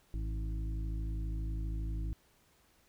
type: harmonic tone with a mistuned harmonic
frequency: 53.7 Hz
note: A1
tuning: 41 cents flat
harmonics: 1 / 2 / 3 / 5 / 6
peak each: -34 / -43 / -47 / -53 / -50 dBFS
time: 0.14-2.13 s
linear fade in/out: 0 ms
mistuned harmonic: 2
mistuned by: -21 cents
effects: pink hiss -68 dBFS RMS until 2.88 s